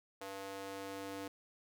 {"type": "tone with high-pass filter sweep", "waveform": "square", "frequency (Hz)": 97.8, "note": "G2", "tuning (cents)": -4, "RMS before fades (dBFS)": -45, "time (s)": [0.21, 1.28], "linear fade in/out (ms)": 5, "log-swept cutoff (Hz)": [530, 340], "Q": 1.4, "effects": []}